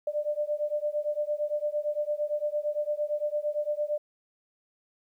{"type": "beating tone pair", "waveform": "sine", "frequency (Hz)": [591, 599.8], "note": ["D5", "D5"], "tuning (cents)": [11, 36], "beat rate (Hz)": 8.8, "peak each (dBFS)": [-30, -30], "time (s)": [0.07, 3.98], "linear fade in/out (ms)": 5, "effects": ["11-bit"]}